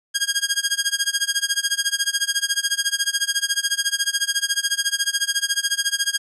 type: tone with tremolo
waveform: 10% pulse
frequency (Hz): 1625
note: G#6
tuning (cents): -38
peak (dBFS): -7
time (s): 0.14-6.18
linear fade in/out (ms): 20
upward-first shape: sine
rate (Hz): 14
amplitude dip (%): 95
effects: low-pass 10000 Hz 12 dB/octave